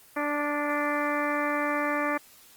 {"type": "harmonic tone with a mistuned harmonic", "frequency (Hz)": 293.3, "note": "D4", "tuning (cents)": -2, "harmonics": [1, 2, 3, 4, 5, 6, 7, 8], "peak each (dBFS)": [-31, -31, -35, -31, -38, -33, -36, -39], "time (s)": [0.16, 2.18], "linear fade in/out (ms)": 10, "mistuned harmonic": 5, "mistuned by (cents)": -18, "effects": ["white hiss -54 dBFS RMS until 2.56 s", "Opus 24 kbps"]}